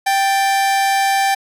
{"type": "tone pair together", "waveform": "45% pulse", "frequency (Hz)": [784, 1762.6], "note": ["G5", "A6"], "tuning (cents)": [0, 3], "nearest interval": "octave + major second", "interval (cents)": 1403, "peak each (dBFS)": [-14, -22], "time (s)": [0.06, 1.35], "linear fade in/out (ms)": 10, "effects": ["resampled to 32000 Hz"]}